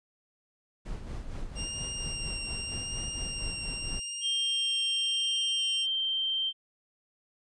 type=noise with tremolo; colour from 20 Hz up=brown; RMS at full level=-36 dBFS; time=0.85-4 s; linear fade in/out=10 ms; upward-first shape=sine; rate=4.3 Hz; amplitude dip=50%
type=tone with vibrato; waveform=15% pulse; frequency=2794 Hz; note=F7; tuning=in tune; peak=-27 dBFS; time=1.55-5.87 s; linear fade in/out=50 ms; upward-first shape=triangle; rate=0.84 Hz; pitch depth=14 cents each way
type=tone with pitch glide; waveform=sine; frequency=3185 to 3138 Hz; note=G7 to G7; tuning=+27 to +1 cents; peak=-27 dBFS; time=4.21-6.53 s; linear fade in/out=50 ms; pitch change=-26 cents; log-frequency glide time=4.58-6.06 s
effects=resampled to 22050 Hz